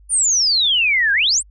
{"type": "exponential two-way sweep", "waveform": "sine", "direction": "down then up", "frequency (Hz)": [9570, 1568, 9140], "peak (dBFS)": -13, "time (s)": [0.09, 1.43], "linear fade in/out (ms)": 50, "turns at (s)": 1.13, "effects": ["added 50 Hz sine -44 dBFS peak until 1.5 s"]}